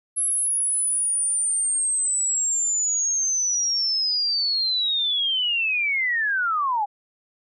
sine linear sweep, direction down, 11000 to 790 Hz, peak -20 dBFS, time 0.16-6.86 s, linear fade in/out 20 ms, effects none

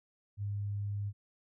sine tone, 101.8 Hz, G#2, 34 cents flat, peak -33 dBFS, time 0.37-1.13 s, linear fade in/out 50 ms, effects none

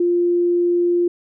sine tone, 349.2 Hz, F4, in tune, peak -14 dBFS, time 0-1.08 s, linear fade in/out 5 ms, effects none

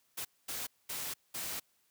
white noise bursts at uneven times, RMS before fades -39 dBFS, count 4, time 0.17-0.25 / 0.48-0.67 / 0.89-1.14 / 1.34-1.6 s, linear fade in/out 10 ms, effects white hiss -73 dBFS RMS until 1.9 s + high-pass 60 Hz 12 dB/octave

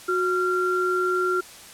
sine tone pair together, 365.8 / 1378.1 Hz, F#4 / F6, -20 / -23 cents, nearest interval octave + major seventh, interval 2297 cents, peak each -23 dBFS, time 0.08-1.41 s, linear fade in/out 10 ms, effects white hiss -44 dBFS RMS until 1.73 s + low-pass 11000 Hz 12 dB/octave

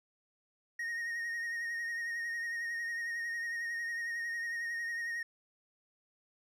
triangle tone with vibrato, 1863 Hz, A#6, 2 cents flat, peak -33 dBFS, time 0.79-5.23 s, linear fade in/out 5 ms, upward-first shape sine, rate 11 Hz, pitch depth 27 cents each way, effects none

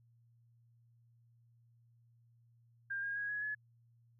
sine tone with pitch steps, 1600 / 1625.1 / 1650.7 / 1676.6 / 1703 Hz, G6 / G#6 / G#6 / G#6 / G#6, +35 / -38 / -11 / +16 / +43 cents, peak -36 dBFS, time 2.9-3.55 s, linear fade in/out 10 ms, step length 130 ms, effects added 117 Hz sine -65 dBFS peak until 4.19 s

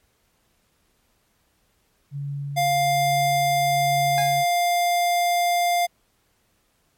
sine tone with tremolo, 141.6 Hz, C#3, 37 cents sharp, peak -26 dBFS, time 2.11-4.45 s, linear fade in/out 50 ms, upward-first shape triangle, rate 1.2 Hz, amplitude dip 30%
square tone, 700 Hz, F5, 4 cents sharp, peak -19 dBFS, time 2.56-5.87 s, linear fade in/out 20 ms
25% pulse tone with exponential decay, 821 Hz, G#5, 20 cents flat, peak -21 dBFS, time 4.18-4.47 s, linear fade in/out 0 ms, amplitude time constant 63 ms
effects pink hiss -66 dBFS RMS until 6.97 s + MP3 64 kbps

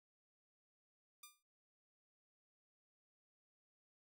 5% pulse tone with exponential decay, 1200 Hz, D6, 37 cents sharp, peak -40 dBFS, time 1.23-1.43 s, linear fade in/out 5 ms, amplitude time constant 42 ms, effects none

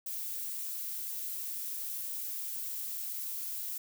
violet noise, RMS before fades -38 dBFS, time 0.06-3.78 s, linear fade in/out 5 ms, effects none

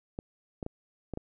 clicks, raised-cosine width 2 ms, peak -22 dBFS, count 5, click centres 0.189 / 0.628 / 0.664 / 1.137 / 1.174 s, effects none

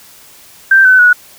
sine tone with pitch steps, 1568 / 1514.6 / 1463 Hz, G6 / F#6 / F#6, 0 / +40 / -20 cents, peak -3 dBFS, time 0.71-1.13 s, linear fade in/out 5 ms, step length 140 ms, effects white hiss -40 dBFS RMS until 1.38 s

